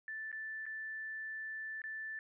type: tone with dropouts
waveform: sine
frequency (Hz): 1760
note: A6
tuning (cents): 0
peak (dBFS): -40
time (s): 0.08-2.19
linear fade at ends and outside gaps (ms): 1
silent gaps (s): 0.316-0.327 / 0.656-0.664 / 1.818-1.839
effects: none